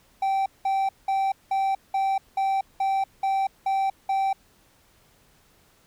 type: tone bursts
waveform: triangle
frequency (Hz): 777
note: G5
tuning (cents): -16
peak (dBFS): -19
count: 10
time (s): 0.22-4.33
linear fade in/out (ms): 5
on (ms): 240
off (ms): 190
effects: pink hiss -60 dBFS RMS until 5.86 s